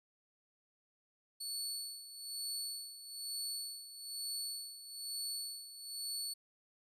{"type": "tone with tremolo", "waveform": "25% pulse", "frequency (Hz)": 4435, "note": "C#8", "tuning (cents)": 0, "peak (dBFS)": -33, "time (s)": [1.4, 6.34], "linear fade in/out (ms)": 10, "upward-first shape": "sine", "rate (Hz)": 1.1, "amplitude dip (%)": 75, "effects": []}